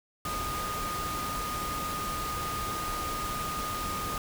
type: tone in noise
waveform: sine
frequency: 1231 Hz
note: D#6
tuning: 19 cents flat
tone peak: -33 dBFS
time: 0.25-4.18 s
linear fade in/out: 2 ms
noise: pink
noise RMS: -36 dBFS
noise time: 0.25-4.18 s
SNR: 0 dB
effects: none

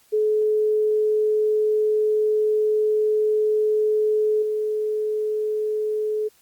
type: tone with level steps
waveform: sine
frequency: 428.1 Hz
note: A4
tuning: 47 cents flat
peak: -17 / -21 dBFS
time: 0.12-6.29 s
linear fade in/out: 20 ms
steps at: 4.42 s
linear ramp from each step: 5 ms
effects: white hiss -58 dBFS RMS until 6.41 s + Opus 48 kbps

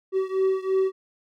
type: beating tone pair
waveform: triangle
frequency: 380 / 383 Hz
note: F#4 / G4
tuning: +46 / -40 cents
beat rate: 3 Hz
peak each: -21 / -23 dBFS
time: 0.12-0.92 s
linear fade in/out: 50 ms
effects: none

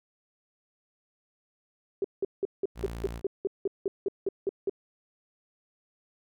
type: tone bursts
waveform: sine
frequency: 392 Hz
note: G4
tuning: in tune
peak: -24 dBFS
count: 14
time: 2.02-4.696 s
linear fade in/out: 2 ms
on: 24 ms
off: 180 ms
type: tone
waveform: sawtooth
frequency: 57.5 Hz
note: A#1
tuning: 23 cents flat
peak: -32 dBFS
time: 2.75-3.22 s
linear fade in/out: 50 ms
effects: none

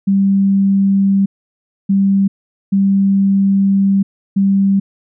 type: tone bursts at uneven times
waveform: sine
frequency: 196.1 Hz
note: G3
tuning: 1 cent sharp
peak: -9 dBFS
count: 4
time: 0.07-1.26 / 1.89-2.28 / 2.72-4.03 / 4.36-4.8 s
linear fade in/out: 10 ms
effects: none

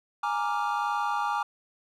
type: chord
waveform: triangle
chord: Bb dominant seventh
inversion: third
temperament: equal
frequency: 830.6 / 932.3 / 1174.7 / 1396.9 Hz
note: Ab5 / Bb5 / D6 / F6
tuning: 0 / 0 / 0 / 0 cents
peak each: -28 / -30 / -29 / -33 dBFS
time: 0.23-1.43 s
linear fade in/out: 5 ms
effects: none

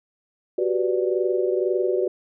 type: chord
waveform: sine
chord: G major seventh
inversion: third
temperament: equal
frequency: 370 / 392 / 493.9 / 587.3 Hz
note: F#4 / G4 / B4 / D5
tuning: 0 / 0 / 0 / 0 cents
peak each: -22 / -27 / -26 / -28 dBFS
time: 0.58-2.08 s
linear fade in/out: 5 ms
effects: none

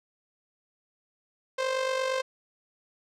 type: tone with amplitude modulation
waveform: sawtooth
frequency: 523.3 Hz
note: C5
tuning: in tune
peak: -20 dBFS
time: 1.58-2.22 s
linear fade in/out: 10 ms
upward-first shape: sine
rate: 48.6 Hz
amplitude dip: 55%
effects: low-pass 6000 Hz 12 dB/octave

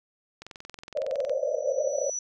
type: click train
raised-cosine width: 0.2 ms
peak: -24 dBFS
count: 20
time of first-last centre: 0.42-1.296 s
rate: 21.7 Hz
type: band-pass noise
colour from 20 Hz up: white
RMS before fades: -28 dBFS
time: 0.95-2.1 s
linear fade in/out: 5 ms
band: 510 to 610 Hz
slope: 96 dB/octave
type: tone with exponential growth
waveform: sine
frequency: 5920 Hz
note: F#8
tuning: in tune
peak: -28 dBFS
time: 1.13-2.19 s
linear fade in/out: 2 ms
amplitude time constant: 230 ms
effects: none

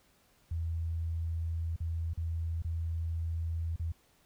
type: tone with dropouts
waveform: sine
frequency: 82.5 Hz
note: E2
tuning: 2 cents sharp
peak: -31 dBFS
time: 0.51-3.92 s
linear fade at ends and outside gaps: 5 ms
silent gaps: 1.762-1.803 / 2.135-2.174 / 2.622-2.646 / 3.761-3.796 s
effects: pink hiss -67 dBFS RMS until 4.25 s

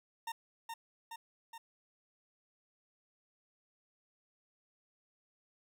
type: tone with echo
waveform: 40% pulse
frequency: 916 Hz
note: A#5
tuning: 31 cents flat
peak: -37 dBFS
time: 0.27-0.32 s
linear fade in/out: 5 ms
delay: 420 ms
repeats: 3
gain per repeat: -3 dB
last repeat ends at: 1.58 s
effects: none

